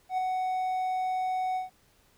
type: tone with ADSR envelope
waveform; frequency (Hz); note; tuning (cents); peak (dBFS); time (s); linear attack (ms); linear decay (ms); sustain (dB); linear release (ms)
triangle; 744; F#5; +9; -22; 0.09-1.7; 90; 3; -3; 140
effects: pink hiss -64 dBFS RMS until 2.17 s